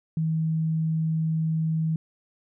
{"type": "tone", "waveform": "sine", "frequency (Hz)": 160, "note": "D#3", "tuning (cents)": 49, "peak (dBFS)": -22, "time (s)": [0.17, 1.96], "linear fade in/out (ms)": 2, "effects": []}